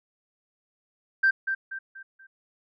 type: tone with echo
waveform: sine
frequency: 1568 Hz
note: G6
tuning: in tune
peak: -16 dBFS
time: 1.23-1.31 s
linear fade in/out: 10 ms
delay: 240 ms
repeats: 4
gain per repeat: -8 dB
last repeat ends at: 2.27 s
effects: tanh soft clip ceiling -13 dBFS